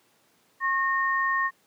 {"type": "tone pair together", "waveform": "sine", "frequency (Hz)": [1085, 1842.3], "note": ["C#6", "A#6"], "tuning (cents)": [-37, -21], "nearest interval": "major sixth", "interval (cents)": 916, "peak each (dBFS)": -25, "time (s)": [0.6, 1.51], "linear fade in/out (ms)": 50, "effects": ["pink hiss -64 dBFS RMS until 1.66 s", "high-pass 200 Hz 12 dB/octave"]}